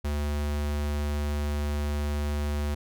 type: tone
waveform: square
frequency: 73.42 Hz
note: D2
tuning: in tune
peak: -27 dBFS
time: 0.04-2.75 s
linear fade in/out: 10 ms
effects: none